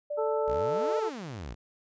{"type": "tone with pitch glide", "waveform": "sine", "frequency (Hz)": [587.3, 605.2], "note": ["D5", "D#5"], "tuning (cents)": [0, -48], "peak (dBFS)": -30, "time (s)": [0.1, 1], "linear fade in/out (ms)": 10, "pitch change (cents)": 52, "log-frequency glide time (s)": [0.65, 0.75]}
{"type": "harmonic tone", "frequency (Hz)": 440, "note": "A4", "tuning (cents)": 0, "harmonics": [1, 2, 3], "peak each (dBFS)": [-28, -34, -38], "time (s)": [0.17, 1.1], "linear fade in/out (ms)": 20}
{"type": "exponential two-way sweep", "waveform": "sawtooth", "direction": "up then down", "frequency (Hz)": [50.4, 493.9, 50.4], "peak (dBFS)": -33, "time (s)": [0.47, 1.55], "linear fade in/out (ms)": 20, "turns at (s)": 0.98}
{"effects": ["resampled to 16000 Hz"]}